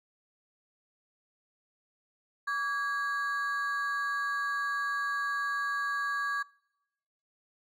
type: ring-modulated tone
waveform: triangle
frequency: 1396.9 Hz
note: F6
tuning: in tune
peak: -24 dBFS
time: 2.47-6.43 s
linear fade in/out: 10 ms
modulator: 250 Hz
effects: noise-tail reverb RT60 1.0 s tail -26 dB re dry